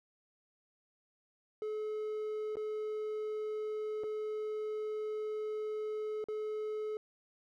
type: tone with dropouts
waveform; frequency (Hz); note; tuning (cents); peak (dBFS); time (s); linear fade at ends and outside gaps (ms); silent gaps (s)
triangle; 428.7; A4; -45; -33; 1.62-6.97; 1; 2.556-2.569 / 4.036-4.04 / 6.241-6.285
effects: none